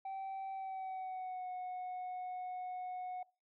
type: tone with pitch glide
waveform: sine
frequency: 773 to 732.1 Hz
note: G5 to F#5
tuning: -24 to -19 cents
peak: -37 dBFS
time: 0.05-3.23 s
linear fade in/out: 5 ms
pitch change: -95 cents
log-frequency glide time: 0.53-1.49 s
effects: noise-tail reverb RT60 0.3 s tail -24 dB re dry + tanh soft clip ceiling -39 dBFS

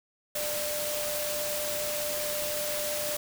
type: tone in noise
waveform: sine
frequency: 595 Hz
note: D5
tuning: 22 cents sharp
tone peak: -33 dBFS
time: 0.35-3.17 s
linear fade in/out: 5 ms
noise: white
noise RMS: -33 dBFS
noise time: 0.35-3.17 s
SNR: -3 dB
effects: none

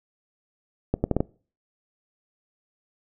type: accelerating click train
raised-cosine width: 2 ms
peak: -8 dBFS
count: 5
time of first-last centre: 0.94-1.205 s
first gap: 100 ms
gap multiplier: 0.73
effects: noise-tail reverb RT60 0.4 s tail -23 dB re dry

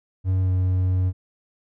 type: tone with pitch glide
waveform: triangle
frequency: 93.6 to 92.26 Hz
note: F#2 to F#2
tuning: +20 to -4 cents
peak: -16 dBFS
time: 0.24-1.13 s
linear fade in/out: 50 ms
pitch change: -24 cents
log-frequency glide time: 0.41-0.51 s
effects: none

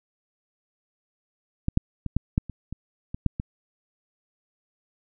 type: clicks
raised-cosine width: 5 ms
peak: -11 / -6 / -17 / -9 / -8 / -23 / -21 / -19 / -7 / -16 dBFS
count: 10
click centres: 1.684 / 1.774 / 2.063 / 2.166 / 2.379 / 2.497 / 2.726 / 3.145 / 3.263 / 3.399 s
effects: none

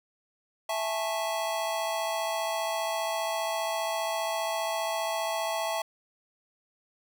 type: chord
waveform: square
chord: A major seventh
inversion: second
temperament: just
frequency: 660 / 825 / 880 / 1100 Hz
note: E5 / G#5 / A5 / C#6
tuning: +2 / -12 / 0 / -14 cents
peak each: -32 / -38 / -35 / -38 dBFS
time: 0.69-5.82 s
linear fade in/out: 5 ms
effects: none

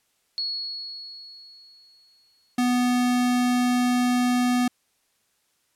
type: tone with exponential decay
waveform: sine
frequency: 4352 Hz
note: C#8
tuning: 33 cents flat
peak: -24 dBFS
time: 0.38-2.55 s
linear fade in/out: 0 ms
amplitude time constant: 470 ms
type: tone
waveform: square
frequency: 246.9 Hz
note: B3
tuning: in tune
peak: -20 dBFS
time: 2.58-4.68 s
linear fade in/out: 5 ms
effects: white hiss -69 dBFS RMS until 5.75 s + low-pass 12000 Hz 12 dB/octave

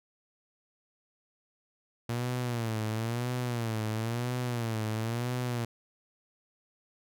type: tone with vibrato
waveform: sawtooth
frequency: 116.54 Hz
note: A#2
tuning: in tune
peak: -26 dBFS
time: 2.09-5.65 s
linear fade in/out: 5 ms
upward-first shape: sine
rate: 0.99 Hz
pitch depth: 120 cents each way
effects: none

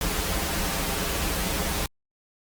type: noise with comb filter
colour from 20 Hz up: pink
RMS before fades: -27 dBFS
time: 0.01-1.86 s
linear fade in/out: 2 ms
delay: 8.2 ms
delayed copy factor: -0.65
effects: Opus 48 kbps

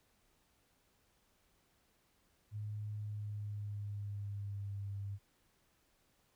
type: tone with pitch glide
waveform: sine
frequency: 105.3 to 99.85 Hz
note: G#2 to G2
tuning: +24 to +32 cents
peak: -39 dBFS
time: 2.51-5.19 s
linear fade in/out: 50 ms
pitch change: -92 cents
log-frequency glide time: 2.97-4.76 s
effects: pink hiss -74 dBFS RMS until 6.35 s

